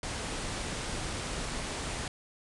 pink low-pass noise, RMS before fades -36 dBFS, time 0.03-2.08 s, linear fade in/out 2 ms, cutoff 10000 Hz, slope 96 dB/octave, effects none

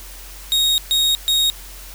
40% pulse tone bursts at uneven times, 3750 Hz, A#7, 10 cents sharp, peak -13 dBFS, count 3, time 0.52-0.78 / 0.91-1.15 / 1.28-1.5 s, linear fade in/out 0 ms, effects added 45 Hz sine -37 dBFS peak until 1.94 s + white hiss -39 dBFS RMS until 1.94 s

